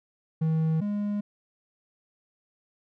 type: tone pair in turn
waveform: triangle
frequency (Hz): 159.6 / 206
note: D#3 / G#3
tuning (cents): +44 / -14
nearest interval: major third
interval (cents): 442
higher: second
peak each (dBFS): -20 / -24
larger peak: first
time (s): 0.41-0.81 / 0.81-1.21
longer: neither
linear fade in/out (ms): 10
effects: none